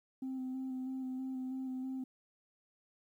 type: tone with vibrato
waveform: sine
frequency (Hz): 260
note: C4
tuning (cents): -11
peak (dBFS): -35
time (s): 0.22-2.04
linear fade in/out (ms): 5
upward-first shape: square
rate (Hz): 3.1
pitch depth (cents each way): 16
effects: tanh soft clip ceiling -35 dBFS + 12-bit